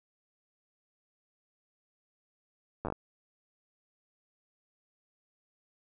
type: slowing click train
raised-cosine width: 1 ms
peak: -20 dBFS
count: 6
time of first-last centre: 2.85-2.924 s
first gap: 9 ms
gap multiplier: 1.25
effects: none